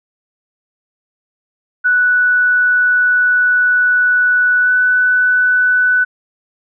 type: tone with pitch glide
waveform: sine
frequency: 1480 to 1493.7 Hz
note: F#6 to F#6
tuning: 0 to +16 cents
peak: -9 dBFS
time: 1.84-6.05 s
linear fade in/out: 20 ms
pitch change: +16 cents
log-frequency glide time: 4.62-4.7 s
effects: none